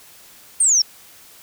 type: exponential sweep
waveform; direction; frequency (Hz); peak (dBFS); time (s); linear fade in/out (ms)
sine; down; 9030 to 5290; -12; 0.6-0.82; 5
effects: white hiss -46 dBFS RMS until 1.42 s